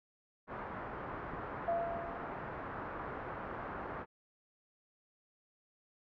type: low-pass noise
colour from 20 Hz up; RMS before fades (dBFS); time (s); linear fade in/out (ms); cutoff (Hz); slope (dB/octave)
white; -43; 0.47-4.06; 50; 1400; 24
type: click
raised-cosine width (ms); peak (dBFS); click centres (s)
3; -33; 1.336
type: tone with exponential decay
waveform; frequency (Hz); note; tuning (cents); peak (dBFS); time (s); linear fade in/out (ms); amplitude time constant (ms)
sine; 680; F5; -46; -29; 1.68-2.74; 2; 230
effects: none